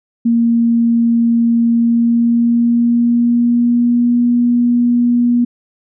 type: tone with pitch glide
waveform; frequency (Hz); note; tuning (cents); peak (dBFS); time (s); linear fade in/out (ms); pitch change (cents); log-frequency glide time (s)
sine; 232.9 to 240.8; A#3 to B3; -1 to -44; -9; 0.25-5.45; 10; +57; 1.72-4.2
effects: none